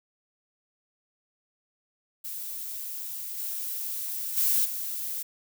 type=noise with level steps; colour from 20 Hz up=violet; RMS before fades=-36 / -33 / -24 / -33 dBFS; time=2.24-5.23 s; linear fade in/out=10 ms; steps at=3.37 / 4.36 / 4.64 s; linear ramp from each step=20 ms; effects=none